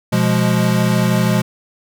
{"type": "chord", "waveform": "square", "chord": "F diminished", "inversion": "second", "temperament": "equal", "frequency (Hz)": [123.47, 174.61, 207.7], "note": ["Cb3", "F3", "Ab3"], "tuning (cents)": [0, 0, 0], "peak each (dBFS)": -18, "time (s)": [0.12, 1.42], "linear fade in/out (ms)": 10, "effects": []}